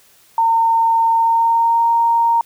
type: tone with pitch glide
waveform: sine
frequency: 912 to 927.9 Hz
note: A#5 to A#5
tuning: -38 to -8 cents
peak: -11 dBFS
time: 0.38-2.41 s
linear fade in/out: 2 ms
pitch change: +30 cents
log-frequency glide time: 1.13-1.88 s
effects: white hiss -51 dBFS RMS until 2.45 s